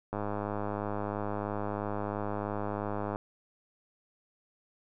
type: click train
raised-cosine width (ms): 1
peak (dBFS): -20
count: 313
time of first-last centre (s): 0.13-3.159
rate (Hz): 103
effects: none